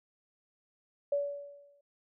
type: tone with exponential decay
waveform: sine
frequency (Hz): 571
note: D5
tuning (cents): -49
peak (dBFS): -25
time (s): 1.12-1.81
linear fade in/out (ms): 5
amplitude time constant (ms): 150
effects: none